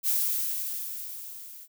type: noise with level ramp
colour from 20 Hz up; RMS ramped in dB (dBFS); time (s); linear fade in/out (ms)
violet; -24 to -46; 0.03-1.68; 50
effects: none